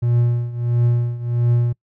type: tone with tremolo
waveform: triangle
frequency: 119.7 Hz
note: A#2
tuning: 46 cents sharp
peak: -10 dBFS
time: 0.02-1.73 s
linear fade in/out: 10 ms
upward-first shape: triangle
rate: 1.5 Hz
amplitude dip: 85%
effects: noise-tail reverb RT60 0.1 s tail -25 dB re dry